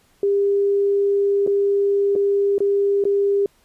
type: tone with dropouts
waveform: sine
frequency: 400.5 Hz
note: G4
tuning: 37 cents sharp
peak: -15 dBFS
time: 0.23-3.46 s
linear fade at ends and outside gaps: 2 ms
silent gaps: 1.465-1.474 / 2.154-2.16 / 2.582-2.604 / 3.04-3.052 s
effects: pink hiss -59 dBFS RMS until 3.64 s + resampled to 32000 Hz